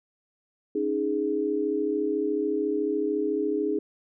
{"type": "chord", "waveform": "sine", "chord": "C# suspended second", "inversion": "none", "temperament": "equal", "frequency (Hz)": [277.2, 311.1, 415.3], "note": ["C#4", "D#4", "G#4"], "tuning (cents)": [0, 0, 0], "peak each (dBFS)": [-32, -28, -26], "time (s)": [0.75, 3.79], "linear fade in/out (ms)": 5, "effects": []}